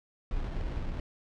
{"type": "noise with sample-and-hold", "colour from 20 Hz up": "brown", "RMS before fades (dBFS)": -33, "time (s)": [0.31, 1], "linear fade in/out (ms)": 2, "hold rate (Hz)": 2450, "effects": ["low-pass 4000 Hz 12 dB/octave"]}